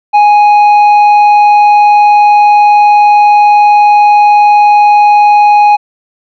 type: tone with tanh clipping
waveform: triangle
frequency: 830.6 Hz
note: G#5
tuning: in tune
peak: -3 dBFS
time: 0.13-5.77 s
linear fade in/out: 20 ms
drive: 10 dB
effects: none